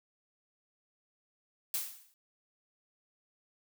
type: noise with exponential decay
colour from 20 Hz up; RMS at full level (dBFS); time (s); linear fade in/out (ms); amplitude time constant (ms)
blue; -31; 1.74-2.14; 1; 86
effects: none